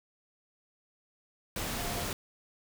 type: tone in noise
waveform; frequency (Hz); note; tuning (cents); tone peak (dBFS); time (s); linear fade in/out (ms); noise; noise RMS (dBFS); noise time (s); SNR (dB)
sine; 698.5; F5; 0; -42; 1.78-2.03; 2; pink; -35; 1.56-2.13; -10
effects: none